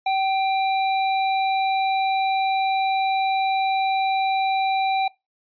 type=tone with sample-and-hold; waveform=sine; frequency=770 Hz; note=G5; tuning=31 cents flat; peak=-18 dBFS; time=0.06-5.08 s; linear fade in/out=5 ms; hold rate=3150 Hz; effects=noise-tail reverb RT60 0.2 s tail -21 dB re dry + resampled to 11025 Hz